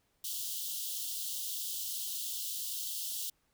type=high-pass noise; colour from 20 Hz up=white; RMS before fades=-38 dBFS; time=0.24-3.3 s; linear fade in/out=5 ms; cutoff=2900 Hz; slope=96 dB/octave; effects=pink hiss -75 dBFS RMS until 3.53 s